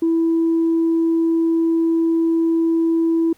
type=tone; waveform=sine; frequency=329.6 Hz; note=E4; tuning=in tune; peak=-13 dBFS; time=0.02-3.33 s; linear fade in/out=5 ms; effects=tanh soft clip ceiling -11 dBFS + pink hiss -55 dBFS RMS until 3.37 s